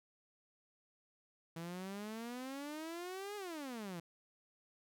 sawtooth exponential two-way sweep, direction up then down, 163 to 420.6 to 163 Hz, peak -39 dBFS, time 1.56-4 s, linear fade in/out 5 ms, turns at 3.36 s, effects none

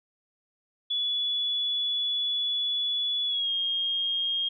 sine tone with pitch glide, 3418 to 3239 Hz, G#7 to G#7, +49 to -44 cents, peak -25 dBFS, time 0.9-4.49 s, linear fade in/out 10 ms, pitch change -93 cents, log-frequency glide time 3.26-3.5 s, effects none

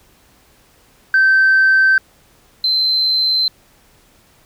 sine tone pair in turn, 1550 / 4088 Hz, G6 / C8, -20 / -41 cents, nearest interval octave + perfect fourth, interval 1679 cents, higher second, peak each -7 / -12 dBFS, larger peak first, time 1.14-1.98 / 2.64-3.48 s, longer neither, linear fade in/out 2 ms, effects tanh soft clip ceiling -6 dBFS + pink hiss -52 dBFS RMS until 4.45 s

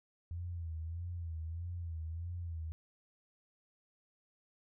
sine tone with vibrato, 83.8 Hz, E2, 29 cents sharp, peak -38 dBFS, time 0.31-2.72 s, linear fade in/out 0 ms, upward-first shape sine, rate 1.6 Hz, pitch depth 81 cents each way, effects none

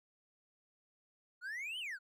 triangle exponential two-way sweep, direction up then down, 1400 to 3136 to 1400 Hz, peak -38 dBFS, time 1.41-1.99 s, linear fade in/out 50 ms, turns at 1.79 s, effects none

